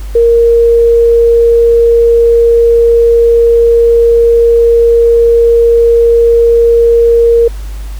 sine tone, 466.2 Hz, A#4, in tune, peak -3 dBFS, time 0.15-7.48 s, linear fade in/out 5 ms, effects added 50 Hz sine -18 dBFS peak until 7.99 s + pink hiss -36 dBFS RMS until 7.99 s

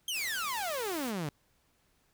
sawtooth exponential sweep, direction down, 3245 to 138.59 Hz, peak -29 dBFS, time 0.08-1.29 s, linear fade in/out 2 ms
white noise, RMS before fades -44 dBFS, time 0.12-1.13 s, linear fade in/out 50 ms
effects pink hiss -71 dBFS RMS until 2.13 s

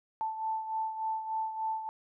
sine beating tone pair, 881 / 884.4 Hz, A5 / A5, +2 / +9 cents, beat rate 3.4 Hz, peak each -32 / -39 dBFS, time 0.21-1.89 s, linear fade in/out 0 ms, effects none

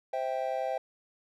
triangle chord, C major, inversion none, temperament just, 523.3 / 654.1 / 784.9 Hz, C5 / E5 / G5, 0 / -14 / +2 cents, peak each -32 dBFS, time 0.13-0.78 s, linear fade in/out 5 ms, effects none

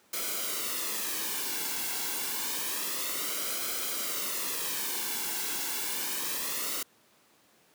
white noise with flanger, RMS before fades -33 dBFS, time 0.13-6.83 s, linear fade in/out 5 ms, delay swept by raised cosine 1.1 to 1.64 ms, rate 0.28 Hz, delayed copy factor -0.6, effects pink hiss -63 dBFS RMS until 7.74 s + high-pass 200 Hz 12 dB/octave

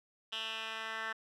10% pulse tone with band-pass filter sweep, 222.2 Hz, A3, 17 cents sharp, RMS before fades -40 dBFS, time 0.32-1.13 s, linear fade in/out 10 ms, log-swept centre 3000 to 1800 Hz, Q 4.4, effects none

